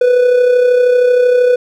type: tone with amplitude modulation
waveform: triangle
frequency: 495 Hz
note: B4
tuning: 4 cents sharp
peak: -3 dBFS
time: 0.01-1.56 s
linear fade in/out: 5 ms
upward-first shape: sine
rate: 32.9 Hz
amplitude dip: 45%
effects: none